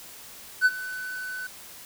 triangle tone with ADSR envelope, 1505 Hz, F#6, 29 cents sharp, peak -12 dBFS, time 0.61-1.47 s, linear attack 46 ms, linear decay 39 ms, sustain -18 dB, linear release 5 ms, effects white hiss -45 dBFS RMS until 1.85 s

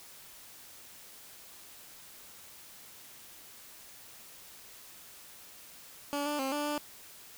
15% pulse tone with pitch steps, 287 / 294.7 / 267.2 / 293.5 / 295.2 Hz, D4 / D4 / C4 / D4 / D4, -40 / +6 / +36 / -1 / +9 cents, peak -25 dBFS, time 6.13-6.78 s, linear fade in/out 0 ms, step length 130 ms, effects white hiss -52 dBFS RMS until 7.37 s

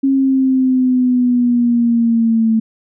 sine exponential sweep, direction down, 272.4 to 221.6 Hz, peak -10 dBFS, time 0.03-2.6 s, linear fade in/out 10 ms, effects none

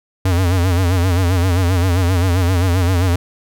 square tone with vibrato, 90.1 Hz, F#2, 45 cents flat, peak -13 dBFS, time 0.25-3.16 s, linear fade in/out 5 ms, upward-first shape sine, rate 7.6 Hz, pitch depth 100 cents each way, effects none

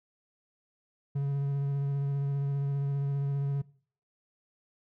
triangle tone with vibrato, 140 Hz, C#3, 18 cents sharp, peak -25 dBFS, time 1.15-3.62 s, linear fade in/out 10 ms, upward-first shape square, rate 15 Hz, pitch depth 12 cents each way, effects noise-tail reverb RT60 0.5 s tail -21 dB re dry

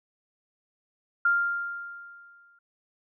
sine tone with exponential decay, 1396.9 Hz, F6, in tune, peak -18 dBFS, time 1.25-2.59 s, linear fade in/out 5 ms, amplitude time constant 290 ms, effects none

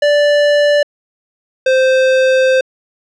square tone pair in turn, 585 / 521.2 Hz, D5 / C5, -7 / -7 cents, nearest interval major second, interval 200 cents, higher first, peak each -9 dBFS, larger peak neither, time 0.02-0.83 / 1.66-2.61 s, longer second, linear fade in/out 5 ms, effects low-pass 4000 Hz 12 dB/octave

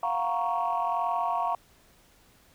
sine chord, Gb major seventh, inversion third, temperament equal with one note detuned, 698.5 / 740 / 937.2 / 1108.7 Hz, F5 / Gb5 / Bb5 / Db6, 0 / 0 / +9 / 0 cents, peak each -29 / -33 / -29 / -30 dBFS, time 0.03-1.55 s, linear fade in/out 2 ms, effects tanh soft clip ceiling -18 dBFS + pink hiss -60 dBFS RMS until 2.54 s

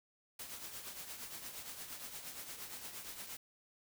white noise with tremolo, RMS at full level -45 dBFS, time 0.39-3.37 s, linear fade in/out 5 ms, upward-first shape triangle, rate 8.6 Hz, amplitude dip 60%, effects none

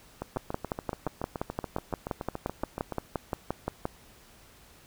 two click trains, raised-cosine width 1 ms, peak -19 / -15 dBFS, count 20 / 21, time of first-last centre 0.22-2.923 / 0.37-3.854 s, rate 7.03 / 5.74 Hz, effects pink hiss -56 dBFS RMS until 4.86 s

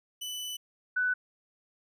sawtooth / sine tone pair in turn, 2987 / 1493.5 Hz, F#7 / F#6, +16 / +16 cents, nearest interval octave, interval 1200 cents, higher first, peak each -32 / -25 dBFS, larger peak second, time 0.21-0.57 / 0.96-1.14 s, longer first, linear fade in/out 10 ms, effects none

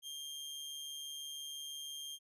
sawtooth tone with amplitude modulation, 3200 Hz, G7, 35 cents sharp, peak -38 dBFS, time 0.02-2.19 s, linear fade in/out 50 ms, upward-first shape sine, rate 146 Hz, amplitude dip 40%, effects resampled to 32000 Hz

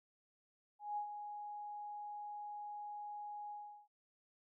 sine tone with ADSR envelope, 830.6 Hz, G#5, in tune, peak -36 dBFS, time 0.79-3.88 s, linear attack 180 ms, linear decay 93 ms, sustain -8 dB, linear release 370 ms, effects none

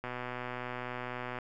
click train, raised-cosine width 0.5 ms, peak -23 dBFS, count 168, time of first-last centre 0.04-1.387 s, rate 124 Hz, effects none

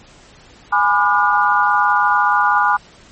sine chord, G# diminished seventh, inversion none, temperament just, 830.6 / 996.7 / 1196.1 / 1435.3 Hz, G#5 / B5 / D6 / F6, 0 / +16 / +31 / +47 cents, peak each -17 dBFS, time 0.72-2.77 s, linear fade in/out 10 ms, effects pink hiss -45 dBFS RMS until 3.11 s + MP3 32 kbps

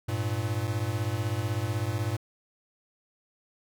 square beating tone pair, 100.2 / 116.2 Hz, G2 / A#2, +38 / -5 cents, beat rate 16 Hz, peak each -31 dBFS, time 0.08-2.17 s, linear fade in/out 10 ms, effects none

